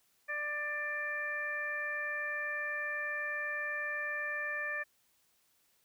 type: harmonic tone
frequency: 592 Hz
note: D5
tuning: 14 cents sharp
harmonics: 1 / 2 / 3 / 4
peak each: -44 / -45 / -35 / -43 dBFS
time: 0.28-4.84 s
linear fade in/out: 20 ms
effects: white hiss -72 dBFS RMS until 5.84 s